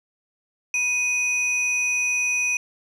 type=tone pair together; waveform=sine; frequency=2489 / 5940 Hz; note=D#7 / F#8; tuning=0 / +6 cents; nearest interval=octave + minor third; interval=1506 cents; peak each=-19 / -25 dBFS; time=0.74-2.57 s; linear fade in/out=2 ms; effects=tanh soft clip ceiling -17 dBFS